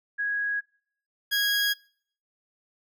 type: tone pair in turn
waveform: sine / 20% pulse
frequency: 1657 / 1648.6 Hz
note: G#6 / G#6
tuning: -4 / -13 cents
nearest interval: unison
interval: 9 cents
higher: first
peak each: -25 / -18 dBFS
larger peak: second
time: 0.18-0.61 / 1.31-1.74 s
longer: neither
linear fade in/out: 20 ms
effects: noise-tail reverb RT60 0.6 s tail -25 dB re dry